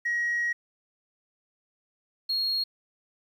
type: tone pair in turn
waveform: sine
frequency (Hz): 1898 / 4284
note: A#6 / C8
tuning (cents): +31 / +40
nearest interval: octave + major second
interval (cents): 1409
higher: second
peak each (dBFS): -23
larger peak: neither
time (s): 0.05-0.53 / 2.29-2.64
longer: first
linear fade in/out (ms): 10
effects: tanh soft clip ceiling -22 dBFS + 10-bit